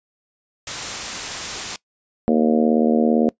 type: noise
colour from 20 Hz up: white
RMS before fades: -27 dBFS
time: 0.67-1.76 s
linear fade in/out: 2 ms
type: harmonic tone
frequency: 77.78 Hz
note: D#2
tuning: in tune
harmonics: 3 / 4 / 5 / 6 / 7 / 8 / 9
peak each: -16 / -23 / -24 / -22 / -23 / -29 / -28 dBFS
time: 2.28-3.29 s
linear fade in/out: 0 ms
effects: noise-tail reverb RT60 0.1 s tail -21 dB re dry + resampled to 16000 Hz